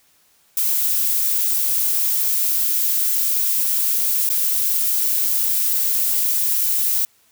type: noise with dropouts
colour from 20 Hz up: violet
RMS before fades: -19 dBFS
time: 0.57-7.05 s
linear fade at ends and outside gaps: 2 ms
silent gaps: 4.291-4.299 s
effects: white hiss -58 dBFS RMS until 7.31 s